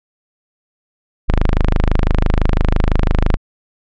sawtooth tone, 25.96 Hz, G#0, in tune, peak -7 dBFS, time 1.28-3.37 s, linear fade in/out 10 ms, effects low-pass 3000 Hz 12 dB/octave

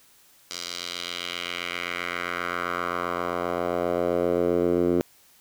10% pulse tone with band-pass filter sweep, 87.6 Hz, F2, 6 cents sharp, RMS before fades -27 dBFS, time 0.51-5.01 s, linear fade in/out 0 ms, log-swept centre 5100 to 330 Hz, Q 1.9, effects white hiss -57 dBFS RMS until 5.4 s

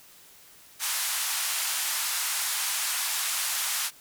white band-pass noise, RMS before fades -29 dBFS, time 0.79-3.91 s, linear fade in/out 50 ms, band 850 to 13000 Hz, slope 24 dB/octave, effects white hiss -53 dBFS RMS until 4 s

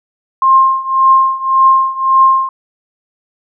sine tone with tremolo, 1061 Hz, C6, 24 cents sharp, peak -3 dBFS, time 0.42-2.49 s, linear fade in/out 2 ms, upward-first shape triangle, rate 1.8 Hz, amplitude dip 90%, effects none

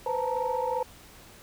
sine tone cluster, 494.5 / 517 / 878 / 933 Hz, B4 / C5 / A5 / A#5, +2 / -21 / -4 / +1 cents, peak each -31 dBFS, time 0.06-0.83 s, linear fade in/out 5 ms, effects tanh soft clip ceiling -18 dBFS + pink hiss -51 dBFS RMS until 1.42 s

